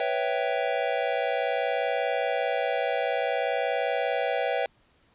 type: chord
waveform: square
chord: C# half-diminished seventh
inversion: third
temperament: equal with one note detuned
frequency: 493.9 / 554.4 / 659.3 / 776.3 Hz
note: B4 / C#5 / E5 / G5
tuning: 0 / 0 / 0 / -17 cents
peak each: -31 dBFS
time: 0-4.66 s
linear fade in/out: 2 ms
effects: pink hiss -64 dBFS RMS until 5.14 s + resampled to 8000 Hz